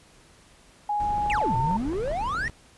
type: tone with pitch glide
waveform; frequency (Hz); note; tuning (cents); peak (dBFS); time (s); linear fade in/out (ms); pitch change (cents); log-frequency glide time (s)
sine; 830.6 to 905.8; G#5 to A#5; 0 to -50; -23; 0.89-1.77; 5; +150; 1.31-1.6
type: noise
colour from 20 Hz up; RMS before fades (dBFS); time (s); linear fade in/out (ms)
brown; -35; 1-2.5; 0
type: clicks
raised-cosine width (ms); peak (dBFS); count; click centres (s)
1; -24; 11; 1.181 / 1.262 / 1.315 / 1.379 / 1.416 / 1.557 / 1.711 / 1.932 / 2.077 / 2.114 / 2.349
type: exponential two-way sweep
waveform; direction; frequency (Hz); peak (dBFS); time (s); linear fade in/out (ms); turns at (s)
triangle; down then up; 2895 to 111 to 1931; -24; 1.3-2.48; 0; 1.56
effects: pink hiss -55 dBFS RMS until 2.77 s + resampled to 24000 Hz